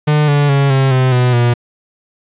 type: tone with pitch steps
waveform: 45% pulse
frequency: 150 / 144.56 / 139.31 / 134.25 / 129.38 / 124.69 / 120.16 Hz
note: D3 / D3 / C#3 / C3 / C3 / B2 / B2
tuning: +37 / -27 / +9 / +45 / -19 / +17 / -47 cents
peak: -9 dBFS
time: 0.07-1.54 s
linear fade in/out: 10 ms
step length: 210 ms
effects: resampled to 8000 Hz + 8-bit